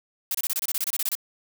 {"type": "noise bursts", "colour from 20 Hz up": "blue", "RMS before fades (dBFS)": -26, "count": 14, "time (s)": [0.31, 1.152], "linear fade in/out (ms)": 2, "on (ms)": 36, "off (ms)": 26, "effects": []}